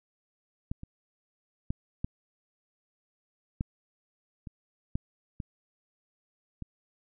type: clicks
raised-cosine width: 5 ms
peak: -20 / -29 / -18 / -18 / -17 / -28 / -17 / -23 / -25 dBFS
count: 9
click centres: 0.715 / 0.834 / 1.705 / 2.045 / 3.609 / 4.472 / 4.955 / 5.402 / 6.623 s
effects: none